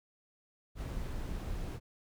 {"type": "noise", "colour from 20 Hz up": "brown", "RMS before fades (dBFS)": -38, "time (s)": [0.75, 1.8], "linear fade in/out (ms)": 50, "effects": []}